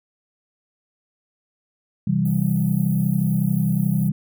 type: chord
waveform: sine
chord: C major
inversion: none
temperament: equal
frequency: 130.81 / 164.81 / 196 Hz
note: C3 / E3 / G3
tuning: 0 / 0 / 0 cents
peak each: -23 / -21 / -21 dBFS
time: 2.07-4.12 s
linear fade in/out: 5 ms
type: band-stop noise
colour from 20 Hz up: white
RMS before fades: -39 dBFS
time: 2.25-4.09 s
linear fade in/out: 5 ms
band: 780 to 10000 Hz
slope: 48 dB/octave
effects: none

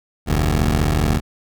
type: tone pair together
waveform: 15% pulse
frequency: 45.01 / 75.7 Hz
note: F#1 / D#2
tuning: -47 / -47 cents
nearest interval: major sixth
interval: 900 cents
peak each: -12 dBFS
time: 0.26-1.21 s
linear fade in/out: 50 ms
effects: none

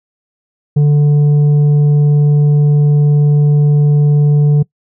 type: tone with tanh clipping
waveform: sine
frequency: 146.83 Hz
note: D3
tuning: in tune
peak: -7 dBFS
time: 0.76-4.63 s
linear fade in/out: 10 ms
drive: 5 dB
effects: noise-tail reverb RT60 0.1 s tail -23 dB re dry

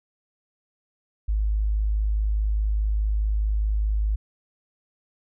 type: tone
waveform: sine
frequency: 52.4 Hz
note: G#1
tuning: 16 cents sharp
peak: -20 dBFS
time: 1.28-4.16 s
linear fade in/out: 10 ms
effects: none

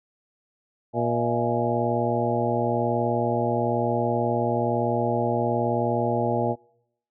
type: harmonic tone with a mistuned harmonic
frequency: 119.2 Hz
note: A#2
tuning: 39 cents sharp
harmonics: 1 / 2 / 3 / 4 / 5 / 6 / 7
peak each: -29 / -29 / -29 / -29 / -29 / -29 / -29 dBFS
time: 0.93-6.56 s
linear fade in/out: 50 ms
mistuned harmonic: 6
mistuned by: -95 cents
effects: noise-tail reverb RT60 0.8 s tail -26 dB re dry

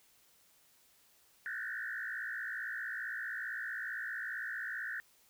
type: tone with frequency modulation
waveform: sine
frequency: 1659 Hz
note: G#6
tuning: 2 cents flat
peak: -37 dBFS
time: 1.46-5 s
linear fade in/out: 0 ms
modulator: 57.7 Hz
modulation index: 3.5
effects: white hiss -67 dBFS RMS until 5.29 s

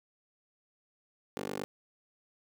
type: tone with high-pass filter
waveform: 15% pulse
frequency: 49 Hz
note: G1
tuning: in tune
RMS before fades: -38 dBFS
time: 1.37-1.64 s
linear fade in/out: 0 ms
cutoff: 320 Hz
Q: 2.7
effects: none

